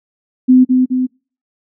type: tone with echo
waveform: sine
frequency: 255.1 Hz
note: C4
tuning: 44 cents flat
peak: -4 dBFS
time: 0.48-0.65 s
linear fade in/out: 20 ms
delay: 210 ms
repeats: 2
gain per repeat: -4 dB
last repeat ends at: 1.07 s
effects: noise-tail reverb RT60 0.4 s tail -26 dB re dry